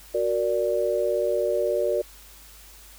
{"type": "chord", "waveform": "sine", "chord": "Gb augmented", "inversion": "none", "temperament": "equal with one note detuned", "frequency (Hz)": [370, 466.2, 584.6], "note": ["Gb4", "Bb4", "D5"], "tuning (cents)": [0, 0, -8], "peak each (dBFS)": [-27, -26, -24], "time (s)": [0.14, 2.02], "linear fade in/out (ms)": 10, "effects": ["added 50 Hz sine -50 dBFS peak until 2.98 s", "white hiss -49 dBFS RMS until 2.98 s"]}